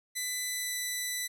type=tone with pitch glide; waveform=10% pulse; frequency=2000 to 1986.2 Hz; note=B6 to B6; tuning=+21 to +9 cents; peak=-23 dBFS; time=0.15-1.28 s; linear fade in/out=20 ms; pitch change=-12 cents; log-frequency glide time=0.45-0.77 s; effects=none